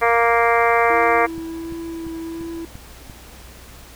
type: harmonic tone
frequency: 233.1 Hz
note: A#3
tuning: in tune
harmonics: 2 / 3 / 4 / 5 / 6 / 7 / 8 / 9 / 10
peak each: -19 / -19 / -23 / -20 / -27 / -26 / -27 / -23 / -28 dBFS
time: 0.01-1.27 s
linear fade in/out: 20 ms
type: tone with vibrato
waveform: triangle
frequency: 330 Hz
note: E4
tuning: 2 cents sharp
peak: -25 dBFS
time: 0.9-2.65 s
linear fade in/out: 2 ms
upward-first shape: triangle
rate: 1.4 Hz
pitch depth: 16 cents each way
type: click train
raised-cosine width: 5 ms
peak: -24 dBFS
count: 6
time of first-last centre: 1.38-3.098 s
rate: 2.91 Hz
effects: added 60 Hz sine -43 dBFS peak until 3.95 s + pink hiss -43 dBFS RMS until 3.95 s